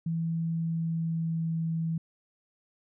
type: tone with pitch glide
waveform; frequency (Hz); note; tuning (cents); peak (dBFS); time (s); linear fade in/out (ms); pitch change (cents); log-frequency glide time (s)
sine; 164.81 to 163.39; E3 to E3; 0 to -15; -27; 0.06-1.98; 5; -15; 0.52-1.61
effects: none